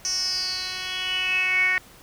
10% pulse tone with band-pass filter sweep, 370 Hz, F#4, in tune, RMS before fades -25 dBFS, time 0.05-1.78 s, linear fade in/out 0 ms, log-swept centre 5900 to 2000 Hz, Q 9.8, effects pink hiss -49 dBFS RMS until 2.02 s

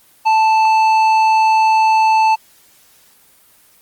sine tone with tanh clipping, 880 Hz, A5, in tune, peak -11 dBFS, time 0.25-2.36 s, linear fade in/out 20 ms, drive 10 dB, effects white hiss -50 dBFS RMS until 3.81 s + Opus 24 kbps

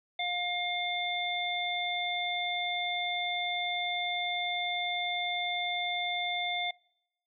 harmonic tone, 710 Hz, F5, 28 cents sharp, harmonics 1 / 3 / 5, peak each -34 / -34 / -34 dBFS, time 0.19-6.71 s, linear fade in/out 5 ms, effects noise-tail reverb RT60 0.8 s tail -25 dB re dry

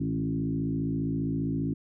sine tone with frequency modulation, 212.2 Hz, G#3, 38 cents sharp, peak -26 dBFS, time 0-1.74 s, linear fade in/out 10 ms, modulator 55 Hz, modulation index 1.9, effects none

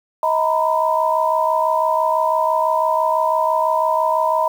sine tone cluster, 634 / 930 / 996 Hz, D#5 / A#5 / B5, +32 / -4 / +14 cents, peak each -19 dBFS, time 0.23-4.48 s, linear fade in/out 2 ms, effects 7-bit

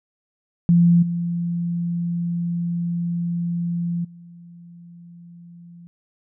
sine tone with level steps, 171.8 Hz, F3, 28 cents flat, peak -11 / -21 / -40 dBFS, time 0.69-5.87 s, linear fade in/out 0 ms, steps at 1.02 / 4.04 s, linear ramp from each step 10 ms, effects none

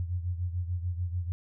sine beating tone pair, 87.31 / 94.11 Hz, F2 / F#2, 0 / +30 cents, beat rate 6.8 Hz, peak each -30 / -36 dBFS, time 0-1.32 s, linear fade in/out 0 ms, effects none

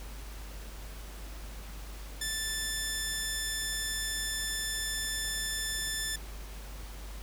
10% pulse tone, 1760 Hz, A6, in tune, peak -23 dBFS, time 2.21-6.16 s, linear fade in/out 5 ms, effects added 50 Hz sine -41 dBFS peak until 7.22 s + pink hiss -49 dBFS RMS until 7.22 s

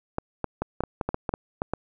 clicks, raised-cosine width 1 ms, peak -12 dBFS, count 12, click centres 0.184 / 0.443 / 0.62 / 0.806 / 0.837 / 1.012 / 1.09 / 1.144 / 1.292 / 1.339 / 1.619 / 1.736 s, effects none

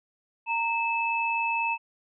sine tone pair together, 924.2 / 2614 Hz, A#5 / E7, -15 / -15 cents, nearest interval octave + tritone, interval 1800 cents, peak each -27 dBFS, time 0.46-1.78 s, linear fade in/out 50 ms, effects none

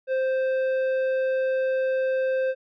sine tone with tanh clipping, 523.3 Hz, C5, in tune, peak -23 dBFS, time 0.07-2.55 s, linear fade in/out 50 ms, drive 9 dB, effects none

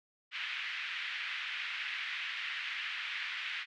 pink band-pass noise, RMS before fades -39 dBFS, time 0.31-3.66 s, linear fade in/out 50 ms, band 1800 to 3000 Hz, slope 24 dB/octave, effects none

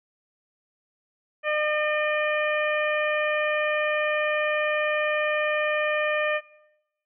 harmonic tone, 605 Hz, D#5, 49 cents flat, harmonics 1 / 2 / 3 / 4 / 5, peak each -25 / -31 / -28 / -30 / -39 dBFS, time 1.43-6.41 s, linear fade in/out 50 ms, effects noise-tail reverb RT60 0.9 s tail -20 dB re dry

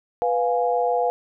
sine chord, F diminished, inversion second, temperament equal with one note detuned, 493.9 / 703.3 / 830.6 Hz, Cb5 / F5 / Ab5, 0 / +12 / 0 cents, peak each -22 / -22 / -26 dBFS, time 0.22-1.1 s, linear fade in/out 0 ms, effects none

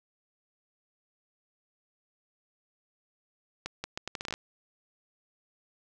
accelerating click train, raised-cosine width 0.2 ms, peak -17 dBFS, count 11, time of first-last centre 3.66-4.339 s, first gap 180 ms, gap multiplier 0.75, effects none

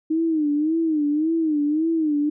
sine tone with vibrato, 310 Hz, D#4, 6 cents flat, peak -18 dBFS, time 0.1-2.3 s, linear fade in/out 10 ms, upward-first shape sine, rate 1.8 Hz, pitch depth 110 cents each way, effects none

